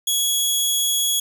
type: tone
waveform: 15% pulse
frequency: 3345 Hz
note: G#7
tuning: 12 cents sharp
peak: -11 dBFS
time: 0.07-1.2 s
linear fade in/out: 5 ms
effects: none